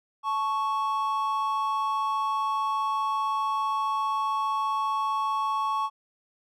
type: tone pair together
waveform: triangle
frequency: 873.5 / 1108.7 Hz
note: A5 / C#6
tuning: -13 / 0 cents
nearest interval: major third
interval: 413 cents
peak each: -28 / -24 dBFS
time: 0.23-5.9 s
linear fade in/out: 50 ms
effects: none